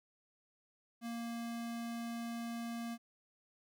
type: tone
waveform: square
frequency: 233.1 Hz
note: A#3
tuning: in tune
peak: -40 dBFS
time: 1.01-2.98 s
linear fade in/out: 50 ms
effects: none